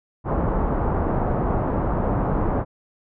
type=low-pass noise; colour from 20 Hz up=pink; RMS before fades=-22 dBFS; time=0.24-2.65 s; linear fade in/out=50 ms; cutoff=1100 Hz; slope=24 dB/octave; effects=none